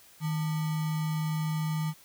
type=tone with sample-and-hold; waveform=sine; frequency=156.5 Hz; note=D#3; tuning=10 cents sharp; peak=-27 dBFS; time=0.2-1.94 s; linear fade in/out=50 ms; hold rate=1050 Hz; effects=white hiss -56 dBFS RMS until 2.04 s